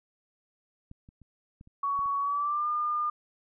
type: clicks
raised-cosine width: 5 ms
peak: -33 / -39 / -41 / -36 / -42 / -37 / -43 dBFS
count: 7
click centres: 0.914 / 1.089 / 1.217 / 1.611 / 1.674 / 1.991 / 2.059 s
type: tone with pitch glide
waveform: sine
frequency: 1121 to 1208.4 Hz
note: C#6 to D6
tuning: +19 to +49 cents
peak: -26 dBFS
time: 1.83-3.1 s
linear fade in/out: 5 ms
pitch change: +130 cents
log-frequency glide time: 2.2-2.68 s
effects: none